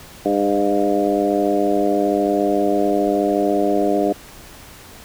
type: harmonic tone with a mistuned harmonic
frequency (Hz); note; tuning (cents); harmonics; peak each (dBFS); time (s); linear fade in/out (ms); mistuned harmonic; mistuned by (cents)
101; G#2; -48; 2 / 3 / 4 / 5 / 6 / 7; -26 / -20 / -21 / -25 / -22 / -23; 0.25-4.13; 10; 6; +21
effects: pink hiss -41 dBFS RMS until 5.04 s

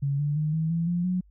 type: tone with pitch steps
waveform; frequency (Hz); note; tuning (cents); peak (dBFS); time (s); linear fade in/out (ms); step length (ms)
sine; 140 / 146.28 / 152.85 / 159.71 / 166.87 / 174.36 / 182.19; C#3 / D3 / D#3 / D#3 / E3 / F3 / F#3; +18 / -7 / -30 / +46 / +21 / -3 / -26; -23; 0.02-1.21; 10; 170
effects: added 50 Hz sine -53 dBFS peak until 1.3 s

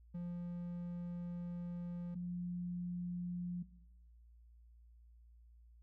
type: tone pair in turn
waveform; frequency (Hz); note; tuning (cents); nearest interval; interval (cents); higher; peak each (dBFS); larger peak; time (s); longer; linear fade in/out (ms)
triangle / sine; 174.61 / 176.74; F3 / F3; 0 / +21; unison; 21; second; -38 / -38; neither; 0.14-2.15 / 2.15-3.63; first; 10
effects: noise-tail reverb RT60 0.8 s tail -17 dB re dry + added 58 Hz sine -59 dBFS peak until 5.82 s

